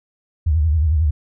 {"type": "tone with vibrato", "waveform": "sine", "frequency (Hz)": 77.8, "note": "D#2", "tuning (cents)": 0, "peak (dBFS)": -13, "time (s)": [0.46, 1.11], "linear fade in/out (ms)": 10, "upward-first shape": "sine", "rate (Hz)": 11, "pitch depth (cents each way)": 140, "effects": []}